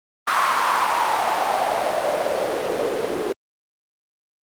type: noise with band-pass filter sweep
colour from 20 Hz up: white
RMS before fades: -21 dBFS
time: 0.27-3.33 s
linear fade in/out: 10 ms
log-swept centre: 1200 to 390 Hz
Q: 3.9
effects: Opus 32 kbps